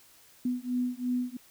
sine beating tone pair, 246.9 / 249.8 Hz, B3 / B3, 0 / +20 cents, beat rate 2.9 Hz, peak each -31 dBFS, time 0.45-1.37 s, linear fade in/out 5 ms, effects white hiss -58 dBFS RMS until 1.5 s

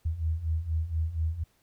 sine beating tone pair, 77.78 / 81.98 Hz, D#2 / E2, 0 / -9 cents, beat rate 4.2 Hz, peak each -32 / -28 dBFS, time 0.05-1.44 s, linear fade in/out 10 ms, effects pink hiss -68 dBFS RMS until 1.62 s

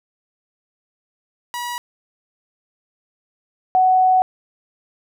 sawtooth / sine tone pair in turn, 967 / 744.7 Hz, B5 / F#5, -37 / +11 cents, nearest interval perfect fourth, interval 452 cents, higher first, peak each -21 / -11 dBFS, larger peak second, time 1.54-1.78 / 3.75-4.22 s, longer second, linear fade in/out 0 ms, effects none

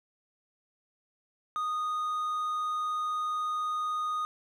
triangle tone, 1237 Hz, D#6, 10 cents flat, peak -27 dBFS, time 1.56-4.25 s, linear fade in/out 0 ms, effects none

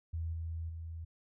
sine tone with level steps, 82.1 Hz, E2, 6 cents flat, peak -34 / -36 / -40 dBFS, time 0.13-1.05 s, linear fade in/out 10 ms, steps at 0.33 / 0.69 s, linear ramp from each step 5 ms, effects none

